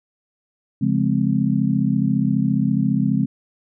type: chord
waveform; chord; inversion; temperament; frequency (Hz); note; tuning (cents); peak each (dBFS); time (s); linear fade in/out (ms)
sine; Db major seventh; none; just; 138.59 / 173.24 / 207.9 / 259.9; Db3 / F3 / Ab3 / C4; 0 / -14 / +2 / -11; -22 / -23 / -20 / -22; 0.81-3.26; 10
effects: none